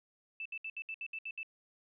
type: tone bursts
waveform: sine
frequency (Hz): 2642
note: E7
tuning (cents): +3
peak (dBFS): -38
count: 9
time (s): 0.4-1.431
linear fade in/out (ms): 2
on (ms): 55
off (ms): 67
effects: none